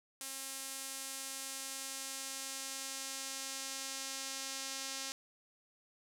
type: tone with band-pass filter sweep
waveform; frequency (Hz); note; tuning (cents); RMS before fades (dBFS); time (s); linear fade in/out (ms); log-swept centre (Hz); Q
sawtooth; 269; C4; +48; -43; 0.21-5.12; 0; 9400 to 6200; 1.2
effects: none